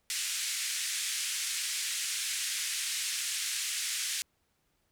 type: band-pass noise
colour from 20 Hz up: white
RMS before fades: -34 dBFS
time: 0.1-4.22 s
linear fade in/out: 0 ms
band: 1800 to 9500 Hz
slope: 24 dB/octave
effects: pink hiss -75 dBFS RMS until 4.91 s